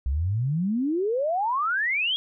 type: exponential sweep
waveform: sine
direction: up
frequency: 62 to 3334 Hz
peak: -22 dBFS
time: 0.06-2.16 s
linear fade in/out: 0 ms
effects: none